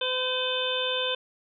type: harmonic tone with a mistuned harmonic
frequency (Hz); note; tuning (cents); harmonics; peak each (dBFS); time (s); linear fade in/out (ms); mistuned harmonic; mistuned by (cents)
509; C5; -48; 1 / 2 / 3 / 5 / 6 / 7; -30 / -36 / -36 / -35 / -32 / -30; 0.01-1.15; 5; 3; +17
effects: none